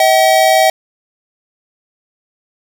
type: tone pair together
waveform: square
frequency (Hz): 639.9 / 761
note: D#5 / F#5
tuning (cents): +48 / +48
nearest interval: minor third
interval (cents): 300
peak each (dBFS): -11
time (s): 0-0.7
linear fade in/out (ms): 2
effects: none